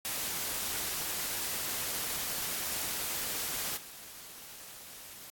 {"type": "noise with level steps", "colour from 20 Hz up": "white", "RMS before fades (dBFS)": [-35, -48], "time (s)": [0.05, 5.3], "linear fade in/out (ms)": 0, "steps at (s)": 3.76, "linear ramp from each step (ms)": 20, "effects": ["AAC 64 kbps"]}